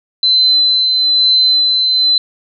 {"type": "tone with tremolo", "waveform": "sine", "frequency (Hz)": 4051, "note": "B7", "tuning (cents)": 43, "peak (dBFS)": -7, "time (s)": [0.23, 2.18], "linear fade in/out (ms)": 2, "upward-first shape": "sine", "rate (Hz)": 1.1, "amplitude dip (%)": 30, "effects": []}